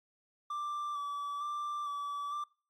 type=tone with vibrato; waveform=triangle; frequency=1165 Hz; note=D6; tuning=14 cents flat; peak=-33 dBFS; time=0.5-2.44 s; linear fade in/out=5 ms; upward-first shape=square; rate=1.1 Hz; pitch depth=21 cents each way; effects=noise-tail reverb RT60 0.4 s tail -24 dB re dry + AAC 64 kbps